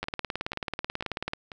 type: two click trains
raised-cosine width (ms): 0.3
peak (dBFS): -14 / -23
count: 25 / 4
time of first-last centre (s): 0.03-1.334 / 0.04-1.518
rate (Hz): 18.4 / 2.03
effects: none